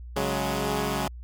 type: chord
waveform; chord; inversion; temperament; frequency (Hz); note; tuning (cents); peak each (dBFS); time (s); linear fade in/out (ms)
10% pulse; C# suspended fourth; none; equal with one note detuned; 138.59 / 185 / 208.7; C#3 / F#3 / G#3; 0 / 0 / +9; -21 / -22 / -21; 0.16-1.08; 5
effects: added 60 Hz sine -37 dBFS peak until 1.23 s + MP3 96 kbps